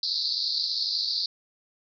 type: band-pass noise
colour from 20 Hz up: white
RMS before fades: -28 dBFS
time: 0.03-1.26 s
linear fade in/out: 2 ms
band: 4000 to 4900 Hz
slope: 96 dB/octave
effects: none